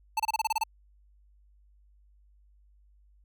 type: tone bursts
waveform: square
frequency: 880 Hz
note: A5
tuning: in tune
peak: -25 dBFS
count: 9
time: 0.17-0.637 s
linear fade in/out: 5 ms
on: 27 ms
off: 28 ms
effects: added 50 Hz sine -58 dBFS peak until 3.24 s